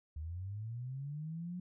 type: linear sweep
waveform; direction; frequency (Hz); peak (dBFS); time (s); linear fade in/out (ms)
sine; up; 73.42 to 182.3; -39; 0.16-1.6; 5
effects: none